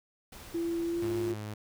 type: noise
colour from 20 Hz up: pink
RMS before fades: -48 dBFS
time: 0.32-1.32 s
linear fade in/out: 5 ms
type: tone with pitch glide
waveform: sine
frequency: 336.8 to 349.3 Hz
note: E4 to F4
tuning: +37 to 0 cents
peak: -29 dBFS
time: 0.54-1.34 s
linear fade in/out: 10 ms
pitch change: +63 cents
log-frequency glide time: 0.85-1.18 s
type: tone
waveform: sawtooth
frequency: 105.7 Hz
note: G#2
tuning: 31 cents sharp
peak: -33 dBFS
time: 1.02-1.54 s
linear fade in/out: 5 ms
effects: none